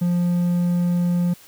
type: tone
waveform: triangle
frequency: 175.4 Hz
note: F3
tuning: 8 cents sharp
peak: -15 dBFS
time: 0.01-1.34 s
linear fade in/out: 10 ms
effects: white hiss -48 dBFS RMS until 1.47 s